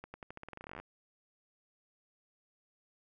accelerating click train, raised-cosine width 0.5 ms, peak -30 dBFS, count 20, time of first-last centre 0.04-0.8 s, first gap 100 ms, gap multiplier 0.88, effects none

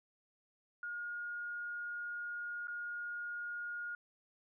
sine tone with dropouts, 1429 Hz, F6, 39 cents sharp, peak -39 dBFS, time 0.83-3.95 s, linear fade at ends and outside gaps 2 ms, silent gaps 2.672-2.681 s, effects none

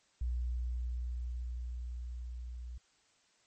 sine tone with level ramp, 60.6 Hz, B1, 32 cents flat, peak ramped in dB -31 to -41 dBFS, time 0.21-2.78 s, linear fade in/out 5 ms, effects white hiss -70 dBFS RMS until 3.46 s + MP3 32 kbps

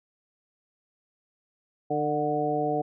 harmonic tone with a mistuned harmonic, 150 Hz, D3, 37 cents sharp, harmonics 1 / 2 / 3 / 4 / 5, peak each -35 / -31 / -29 / -32 / -28 dBFS, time 1.9-2.82 s, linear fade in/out 10 ms, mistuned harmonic 5, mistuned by -32 cents, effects none

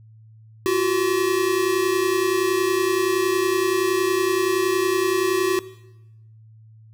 square tone pair together, 347.3 / 378 Hz, F4 / F#4, -10 / +37 cents, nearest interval minor second, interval 147 cents, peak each -24 / -20 dBFS, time 0.66-5.59 s, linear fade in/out 0 ms, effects noise-tail reverb RT60 0.9 s tail -17 dB re dry + added 110 Hz sine -45 dBFS peak until 6.93 s

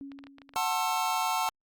sine tone with exponential decay, 277.2 Hz, C#4, in tune, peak -37 dBFS, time 0.01-0.89 s, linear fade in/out 0 ms, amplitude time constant 190 ms
clicks, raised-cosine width 0.3 ms, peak -33 dBFS, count 8, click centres 0.118 / 0.189 / 0.239 / 0.269 / 0.384 / 0.418 / 0.492 / 0.537 s
square chord, F# half-diminished seventh, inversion none, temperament just, 740 / 888 / 1065.6 / 1332 Hz, F#5 / A5 / C6 / E6, 0 / +16 / +31 / +18 cents, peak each -33 / -31 / -35 / -35 dBFS, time 0.56-1.49 s, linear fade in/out 0 ms
effects Opus 48 kbps

